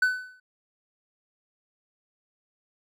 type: tone with exponential decay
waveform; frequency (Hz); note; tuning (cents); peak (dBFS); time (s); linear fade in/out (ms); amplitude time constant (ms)
triangle; 1504; F#6; +28; -15; 0.02-0.4; 5; 82
effects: none